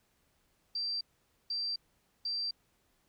sine tone bursts, 4699 Hz, D8, in tune, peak -32 dBFS, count 3, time 0.75-2.51 s, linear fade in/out 5 ms, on 260 ms, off 490 ms, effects pink hiss -73 dBFS RMS until 3.08 s

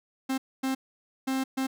45% pulse tone bursts at uneven times, 264.7 Hz, C4, 20 cents sharp, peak -26 dBFS, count 4, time 0.29-0.38 / 0.63-0.75 / 1.27-1.44 / 1.57-1.67 s, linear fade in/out 10 ms, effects none

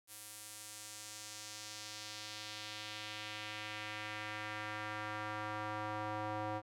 square tone with band-pass filter sweep, 106.4 Hz, G#2, 42 cents sharp, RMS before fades -44 dBFS, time 0.07-6.62 s, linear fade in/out 50 ms, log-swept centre 11000 to 800 Hz, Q 1.3, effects none

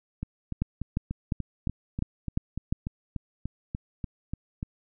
two click trains, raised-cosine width 5 ms, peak -19 / -13 dBFS, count 16 / 7, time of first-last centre 0.23-4.629 / 0.62-2.725 s, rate 3.41 / 2.85 Hz, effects none

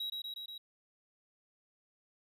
triangle tone with echo, 3853 Hz, B7, 44 cents flat, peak -34 dBFS, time 0-0.1 s, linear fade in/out 5 ms, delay 120 ms, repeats 4, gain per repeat -2 dB, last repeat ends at 0.58 s, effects none

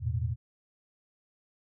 sine chord, E suspended fourth, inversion none, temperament equal with one note detuned, 82.41 / 110 / 122.26 Hz, E2 / A2 / B2, 0 / 0 / -17 cents, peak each -32 dBFS, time 0-0.36 s, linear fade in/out 50 ms, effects none

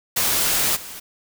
white noise with level steps, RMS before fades -20 / -36 dBFS, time 0.16-1 s, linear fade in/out 10 ms, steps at 0.75 s, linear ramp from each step 20 ms, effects none

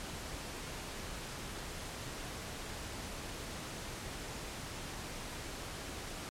pink noise, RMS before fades -43 dBFS, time 0-6.29 s, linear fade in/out 0 ms, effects low-pass 10000 Hz 12 dB/octave + MP3 96 kbps

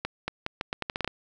accelerating click train, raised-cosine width 0.3 ms, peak -13 dBFS, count 11, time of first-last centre 0.05-1.077 s, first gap 230 ms, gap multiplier 0.8, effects none

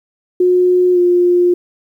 sine tone with pitch glide, 361.6 to 354 Hz, F#4 to F4, -40 to +23 cents, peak -8 dBFS, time 0.4-1.54 s, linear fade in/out 5 ms, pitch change -37 cents, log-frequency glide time 0.93-0.98 s, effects 8-bit

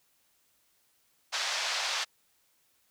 white band-pass noise, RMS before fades -32 dBFS, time 1.32-2.05 s, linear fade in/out 20 ms, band 650 to 5600 Hz, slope 24 dB/octave, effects white hiss -70 dBFS RMS until 2.9 s

